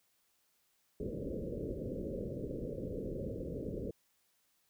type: low-pass noise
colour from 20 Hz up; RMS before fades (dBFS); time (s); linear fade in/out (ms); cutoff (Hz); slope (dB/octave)
white; -40; 1-3.91; 2; 560; 96
effects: white hiss -75 dBFS RMS until 4.69 s